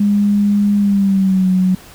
sine tone with pitch glide, 204.3 to 185.19 Hz, G#3 to F#3, -28 to +2 cents, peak -10 dBFS, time 0-1.75 s, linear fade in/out 5 ms, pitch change -170 cents, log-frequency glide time 0.77-1.49 s, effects pink hiss -40 dBFS RMS until 1.94 s

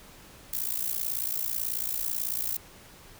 violet noise with amplitude modulation, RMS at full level -27 dBFS, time 0.53-2.57 s, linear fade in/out 5 ms, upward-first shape sine, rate 58.2 Hz, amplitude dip 90%, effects pink hiss -51 dBFS RMS until 3.19 s

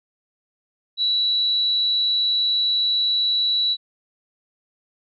sine tone with amplitude modulation, 3929 Hz, B7, 10 cents flat, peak -16 dBFS, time 0.97-3.77 s, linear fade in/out 50 ms, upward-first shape sine, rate 210 Hz, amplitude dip 30%, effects none

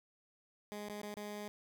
15% pulse tone with dropouts, 207.7 Hz, G#3, in tune, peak -36 dBFS, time 0.72-1.48 s, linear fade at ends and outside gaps 0 ms, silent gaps 0.885-0.898 / 1.016-1.032 / 1.141-1.169 s, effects none

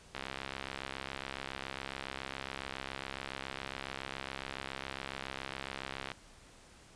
click train, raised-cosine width 0.3 ms, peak -22 dBFS, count 402, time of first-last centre 0.15-6.117 s, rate 67.2 Hz, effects pink hiss -58 dBFS RMS until 6.95 s + resampled to 22050 Hz

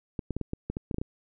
clicks, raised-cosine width 3 ms, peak -18 dBFS, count 11, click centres 0.192 / 0.307 / 0.366 / 0.413 / 0.534 / 0.7 / 0.769 / 0.912 / 0.944 / 0.984 / 1.015 s, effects none

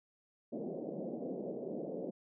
white band-pass noise, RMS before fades -41 dBFS, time 0.52-2.11 s, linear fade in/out 10 ms, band 160 to 600 Hz, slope 48 dB/octave, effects none

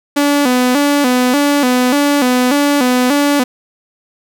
sawtooth tone with vibrato, 268.3 Hz, C4, 44 cents sharp, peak -6 dBFS, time 0.16-3.44 s, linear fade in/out 10 ms, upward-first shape square, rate 1.7 Hz, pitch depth 120 cents each way, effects none

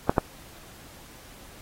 clicks, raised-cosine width 1 ms, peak -4 dBFS, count 2, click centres 0.095 / 0.182 s, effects pink hiss -49 dBFS RMS until 1.61 s + AAC 48 kbps

